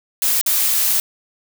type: noise with dropouts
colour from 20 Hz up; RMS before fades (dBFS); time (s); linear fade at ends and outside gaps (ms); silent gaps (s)
blue; -17; 0.22-1; 1; 0.413-0.462
effects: none